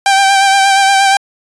sawtooth tone with vibrato, 784 Hz, G5, in tune, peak -3 dBFS, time 0.06-1.17 s, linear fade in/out 2 ms, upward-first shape sine, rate 8.5 Hz, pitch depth 28 cents each way, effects resampled to 22050 Hz

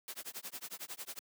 white noise with tremolo, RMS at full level -42 dBFS, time 0.08-1.19 s, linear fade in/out 0 ms, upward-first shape sine, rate 11 Hz, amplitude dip 100%, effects high-pass 200 Hz 12 dB/octave

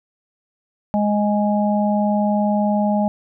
harmonic tone, 207.7 Hz, G#3, in tune, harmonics 1 / 3 / 4, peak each -17 / -22 / -23 dBFS, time 0.94-3.08 s, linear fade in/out 0 ms, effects none

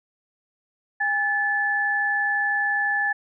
sine tone pair together, 814.3 / 1734 Hz, G#5 / A6, -34 / -26 cents, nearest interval octave + minor second, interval 1308 cents, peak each -27 / -21 dBFS, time 1-3.13 s, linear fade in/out 10 ms, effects none

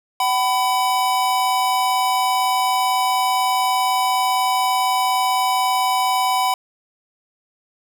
square tone pair together, 759 / 996.9 Hz, F#5 / B5, +44 / +16 cents, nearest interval perfect fourth, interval 472 cents, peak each -20 dBFS, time 0.2-6.54 s, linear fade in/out 2 ms, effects none

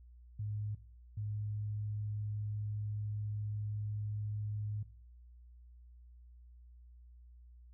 sine tone bursts at uneven times, 105.1 Hz, G#2, 21 cents sharp, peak -36 dBFS, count 2, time 0.39-0.75 / 1.17-4.83 s, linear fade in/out 5 ms, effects noise-tail reverb RT60 0.5 s tail -19 dB re dry + added 60 Hz sine -54 dBFS peak until 7.73 s

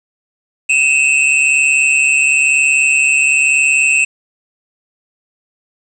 square tone pair together, 2548 / 2689 Hz, D#7 / E7, +41 / +34 cents, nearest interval minor second, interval 93 cents, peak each -13 dBFS, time 0.69-4.05 s, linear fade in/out 10 ms, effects resampled to 24000 Hz + 7-bit

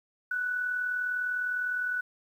sine tone with amplitude modulation, 1483 Hz, F#6, 4 cents sharp, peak -26 dBFS, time 0.31-2.01 s, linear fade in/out 5 ms, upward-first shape sine, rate 39.9 Hz, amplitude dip 40%, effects 10-bit

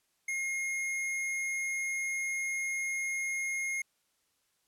square tone, 2144 Hz, C7, 42 cents sharp, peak -32 dBFS, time 0.28-3.82 s, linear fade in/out 5 ms, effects white hiss -75 dBFS RMS until 4.67 s + low-pass 12000 Hz 12 dB/octave

